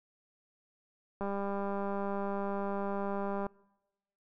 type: click train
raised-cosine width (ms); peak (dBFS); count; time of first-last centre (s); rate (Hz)
1; -23; 450; 1.21-3.466; 199
effects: noise-tail reverb RT60 1.0 s tail -25 dB re dry